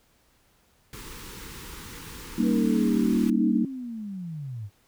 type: band-stop noise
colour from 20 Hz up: pink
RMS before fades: -41 dBFS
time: 0.93-3.3 s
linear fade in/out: 2 ms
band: 510 to 850 Hz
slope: 96 dB/octave
type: chord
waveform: sine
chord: Eb dominant seventh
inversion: first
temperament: equal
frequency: 196 / 233.1 / 277.2 / 311.1 Hz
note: G3 / Bb3 / Db4 / Eb4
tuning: 0 / 0 / 0 / 0 cents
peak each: -26 / -23 / -29 / -27 dBFS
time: 2.38-3.65 s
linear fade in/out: 5 ms
type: linear sweep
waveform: sine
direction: down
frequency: 490 to 95.4 Hz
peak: -32 dBFS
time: 2.42-4.7 s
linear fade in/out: 50 ms
effects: pink hiss -64 dBFS RMS until 4.87 s